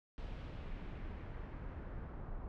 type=noise with low-pass filter sweep; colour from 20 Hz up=brown; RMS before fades=-45 dBFS; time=0.18-2.48 s; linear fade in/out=0 ms; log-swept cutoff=3600 to 1200 Hz; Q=1.3; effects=none